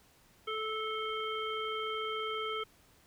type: harmonic tone with a mistuned harmonic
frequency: 436.4 Hz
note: A4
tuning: 14 cents flat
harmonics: 1 / 3 / 5 / 7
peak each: -38 / -37 / -43 / -41 dBFS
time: 0.47-2.64 s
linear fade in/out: 10 ms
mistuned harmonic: 7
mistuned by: +49 cents
effects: pink hiss -64 dBFS RMS until 3.06 s